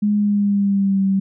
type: tone with pitch glide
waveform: sine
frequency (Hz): 207.7 to 193.79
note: G#3 to G3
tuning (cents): 0 to -20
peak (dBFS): -14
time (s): 0.02-1.2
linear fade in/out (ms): 10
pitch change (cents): -120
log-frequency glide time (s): 0.15-1.02
effects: none